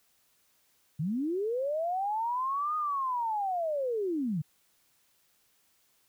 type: linear two-way sweep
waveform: sine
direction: up then down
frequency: 138.59 to 1244.5 to 138.59 Hz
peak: -28 dBFS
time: 0.99-4.42 s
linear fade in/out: 10 ms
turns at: 2.76 s
effects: white hiss -69 dBFS RMS until 6.08 s